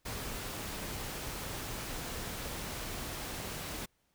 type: noise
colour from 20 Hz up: pink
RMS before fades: -40 dBFS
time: 0.05-3.86 s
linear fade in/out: 10 ms
effects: pink hiss -75 dBFS RMS until 4.14 s